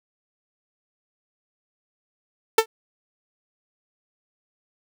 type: tone with exponential decay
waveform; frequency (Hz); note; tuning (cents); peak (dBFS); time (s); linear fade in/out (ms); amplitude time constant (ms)
sawtooth; 446.2; A4; +24; -5; 2.58-2.66; 5; 16
effects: none